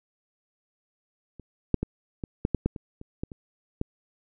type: clicks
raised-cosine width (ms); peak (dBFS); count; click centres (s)
3; -30 / -7 / -14 / -19 / -10 / -10 / -10 / -23 / -28 / -17 / -27 / -14; 12; 1.397 / 1.743 / 1.83 / 2.238 / 2.451 / 2.547 / 2.66 / 2.762 / 3.014 / 3.235 / 3.318 / 3.814
effects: none